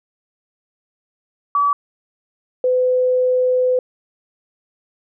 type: tone pair in turn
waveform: sine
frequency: 1146 / 505.5 Hz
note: D6 / B4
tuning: -43 / +40 cents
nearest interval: octave + major second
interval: 1417 cents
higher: first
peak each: -13 dBFS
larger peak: neither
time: 1.55-1.73 / 2.64-3.79 s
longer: second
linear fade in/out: 2 ms
effects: none